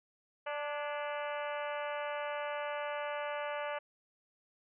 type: harmonic tone with a mistuned harmonic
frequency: 293.4 Hz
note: D4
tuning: 2 cents flat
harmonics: 2 / 3 / 4 / 5 / 6 / 7 / 8 / 9 / 10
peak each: -38 / -42 / -44 / -46 / -48 / -49 / -50 / -51 / -52 dBFS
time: 0.46-3.79 s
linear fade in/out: 10 ms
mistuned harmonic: 6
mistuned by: -48 cents
effects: none